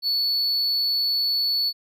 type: tone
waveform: triangle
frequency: 4435 Hz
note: C#8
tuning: in tune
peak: -19 dBFS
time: 0.02-1.73 s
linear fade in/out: 50 ms
effects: none